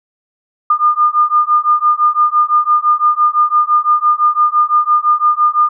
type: beating tone pair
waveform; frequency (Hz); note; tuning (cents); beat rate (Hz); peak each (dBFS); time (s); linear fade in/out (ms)
sine; 1209 / 1214.9; D6 / D#6; +50 / -42; 5.9; -12; 0.7-5.69; 5
effects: none